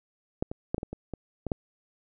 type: clicks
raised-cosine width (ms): 2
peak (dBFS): -13 / -21 / -13 / -17 / -20 / -23 / -21 / -19 / -13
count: 9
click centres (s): 0.425 / 0.515 / 0.745 / 0.781 / 0.831 / 0.93 / 1.137 / 1.467 / 1.518
effects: none